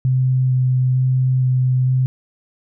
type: tone with vibrato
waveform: sine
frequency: 128.6 Hz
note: C3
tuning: 30 cents flat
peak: -13 dBFS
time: 0.05-2.06 s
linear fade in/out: 0 ms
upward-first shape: square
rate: 1.1 Hz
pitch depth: 8 cents each way
effects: none